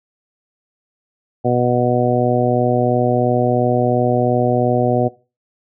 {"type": "harmonic tone", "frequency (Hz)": 122.9, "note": "B2", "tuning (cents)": -8, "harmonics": [1, 2, 3, 4, 5, 6], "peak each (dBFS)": [-20, -20, -20, -20, -20, -20], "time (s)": [1.44, 5.09], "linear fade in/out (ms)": 20, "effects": ["noise-tail reverb RT60 0.3 s tail -19 dB re dry"]}